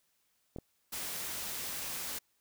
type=clicks; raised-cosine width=2 ms; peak=-28 dBFS; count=2; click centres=0.562 / 0.586 s
type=noise; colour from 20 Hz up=white; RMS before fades=-39 dBFS; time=0.92-2.19 s; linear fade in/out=10 ms
effects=white hiss -75 dBFS RMS until 2.4 s

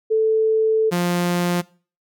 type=tone pair in turn; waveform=sine / sawtooth; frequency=440 / 175.73 Hz; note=A4 / F3; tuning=0 / +11 cents; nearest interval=octave + major third; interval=1589 cents; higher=first; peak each=-14 dBFS; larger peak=neither; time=0.1-0.91 / 0.91-1.62 s; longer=first; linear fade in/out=20 ms; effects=noise-tail reverb RT60 0.4 s tail -22 dB re dry

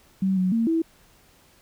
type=tone with pitch steps; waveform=sine; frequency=191 / 184.7 / 228.4 / 327 Hz; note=G3 / F#3 / A#3 / E4; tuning=-45 / -3 / -35 / -14 cents; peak=-19 dBFS; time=0.22-0.82 s; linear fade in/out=5 ms; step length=150 ms; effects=pink hiss -57 dBFS RMS until 1.61 s

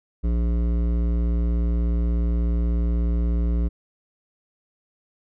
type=tone with hard clipping; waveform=triangle; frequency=58.27 Hz; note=A#1; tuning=in tune; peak=-21 dBFS; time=0.23-3.69 s; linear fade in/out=20 ms; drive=17 dB; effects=none

